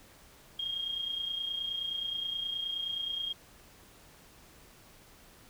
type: tone with amplitude modulation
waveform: sine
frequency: 3238 Hz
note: G#7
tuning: 45 cents flat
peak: -30 dBFS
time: 0.59-3.33 s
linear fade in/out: 5 ms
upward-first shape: sine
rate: 29.5 Hz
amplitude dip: 55%
effects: pink hiss -57 dBFS RMS until 5.49 s